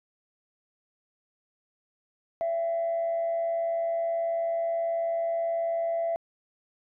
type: tone with frequency modulation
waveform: sine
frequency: 670 Hz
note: E5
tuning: 28 cents sharp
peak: -24 dBFS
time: 2.41-6.16 s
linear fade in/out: 0 ms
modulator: 98.5 Hz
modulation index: 0.23
effects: tanh soft clip ceiling -22 dBFS